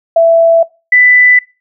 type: tone pair in turn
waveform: sine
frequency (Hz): 664 / 1989.8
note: E5 / B6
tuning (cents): +12 / +12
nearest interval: octave + perfect fifth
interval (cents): 1900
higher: second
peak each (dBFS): -3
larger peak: neither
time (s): 0.16-0.63 / 0.92-1.39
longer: neither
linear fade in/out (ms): 5
effects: noise-tail reverb RT60 0.3 s tail -23 dB re dry